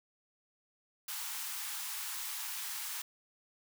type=high-pass noise; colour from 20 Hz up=white; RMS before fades=-40 dBFS; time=1.08-3.02 s; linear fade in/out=5 ms; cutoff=800 Hz; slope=96 dB/octave; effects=none